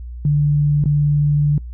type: tone with dropouts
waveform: sine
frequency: 146.83 Hz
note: D3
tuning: in tune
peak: -12 dBFS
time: 0.25-1.58 s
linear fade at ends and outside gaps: 2 ms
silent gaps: 0.84-0.857 s
effects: noise-tail reverb RT60 0.1 s tail -24 dB re dry + added 60 Hz sine -28 dBFS peak until 1.73 s